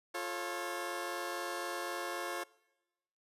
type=chord; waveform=15% pulse; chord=F augmented; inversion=none; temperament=just; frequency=349.2 / 436.5 / 545.7 Hz; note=F4 / A4 / C#5; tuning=0 / -14 / -27 cents; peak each=-34 / -38 / -34 dBFS; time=0.14-2.44 s; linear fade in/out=10 ms; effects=noise-tail reverb RT60 1.0 s tail -23 dB re dry + resampled to 32000 Hz

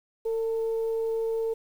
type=tone with frequency modulation; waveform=sine; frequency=451 Hz; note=A4; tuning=43 cents sharp; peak=-25 dBFS; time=0.25-1.54 s; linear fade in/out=10 ms; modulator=441 Hz; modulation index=0.21; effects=9-bit

